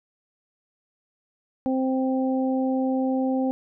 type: harmonic tone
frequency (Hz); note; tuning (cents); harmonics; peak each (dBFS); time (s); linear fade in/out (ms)
261.6; C4; 0; 1 / 2 / 3; -22 / -28 / -32; 1.66-3.51; 0
effects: none